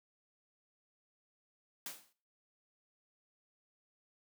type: noise with exponential decay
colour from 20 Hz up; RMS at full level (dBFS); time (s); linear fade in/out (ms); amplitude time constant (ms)
white; -40; 1.86-2.13; 2; 58
effects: noise-tail reverb RT60 0.4 s tail -17 dB re dry + high-pass 150 Hz 12 dB/octave